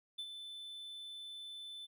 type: tone with ADSR envelope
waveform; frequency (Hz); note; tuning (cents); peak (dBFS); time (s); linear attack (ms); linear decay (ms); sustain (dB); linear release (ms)
triangle; 3520; A7; 0; -37; 0.18-1.87; 12; 62; -7; 26
effects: none